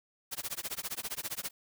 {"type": "noise with tremolo", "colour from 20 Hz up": "white", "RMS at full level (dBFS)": -35, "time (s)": [0.31, 1.51], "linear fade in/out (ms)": 20, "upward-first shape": "sine", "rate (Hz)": 15, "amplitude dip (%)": 100, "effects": []}